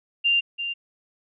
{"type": "tone pair in turn", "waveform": "sine", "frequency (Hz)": [2788, 2788], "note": ["F7", "F7"], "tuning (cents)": [-4, -4], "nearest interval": "unison", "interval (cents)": 0, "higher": "neither", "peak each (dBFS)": [-17, -26], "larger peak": "first", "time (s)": [[0.24, 0.41], [0.58, 0.74]], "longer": "first", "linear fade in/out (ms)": 20, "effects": []}